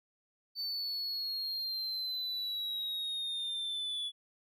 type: linear sweep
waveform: triangle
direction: down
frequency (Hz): 4537 to 3412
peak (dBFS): -33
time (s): 0.55-4.12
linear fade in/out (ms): 50
effects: none